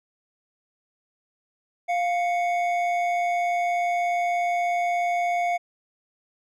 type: tone pair together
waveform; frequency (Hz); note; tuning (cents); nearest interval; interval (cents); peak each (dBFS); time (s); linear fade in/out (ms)
triangle; 700.1 / 2217; F5 / C#7; +4 / 0; octave + minor sixth; 1996; -20 / -29; 1.88-5.58; 20
effects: none